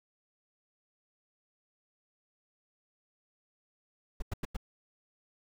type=noise bursts; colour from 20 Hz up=brown; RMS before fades=-33 dBFS; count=4; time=4.2-4.567 s; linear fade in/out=5 ms; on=22 ms; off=93 ms; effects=none